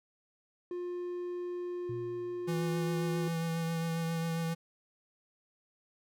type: tone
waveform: triangle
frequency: 354.6 Hz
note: F4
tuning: 26 cents sharp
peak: -33 dBFS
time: 0.71-3.28 s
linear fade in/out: 2 ms
type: tone with exponential decay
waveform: sine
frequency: 120.1 Hz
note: B2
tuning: 48 cents flat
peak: -37 dBFS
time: 1.89-2.86 s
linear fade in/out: 5 ms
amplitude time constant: 210 ms
type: tone with vibrato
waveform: square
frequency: 165.2 Hz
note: E3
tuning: 4 cents sharp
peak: -32 dBFS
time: 2.47-4.55 s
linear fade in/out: 20 ms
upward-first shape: triangle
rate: 7.4 Hz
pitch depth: 20 cents each way
effects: none